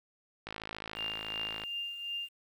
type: click train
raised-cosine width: 0.3 ms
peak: -23 dBFS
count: 64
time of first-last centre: 0.47-1.637 s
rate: 54 Hz
type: tone with tremolo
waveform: sine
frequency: 2800 Hz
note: F7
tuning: 4 cents sharp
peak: -33 dBFS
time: 0.95-2.29 s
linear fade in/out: 50 ms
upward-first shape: triangle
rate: 2.7 Hz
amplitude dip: 60%
effects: 10-bit